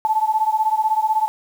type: beating tone pair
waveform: sine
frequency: 865 / 881 Hz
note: A5 / A5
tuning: -30 / +2 cents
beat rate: 16 Hz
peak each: -18 / -20 dBFS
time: 0.05-1.28 s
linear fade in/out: 0 ms
effects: 7-bit